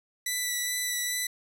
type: tone with vibrato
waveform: 10% pulse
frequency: 1975.5 Hz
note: B6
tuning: in tune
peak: -19 dBFS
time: 0.26-1.27 s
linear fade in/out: 5 ms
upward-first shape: sine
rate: 2.4 Hz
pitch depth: 14 cents each way
effects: none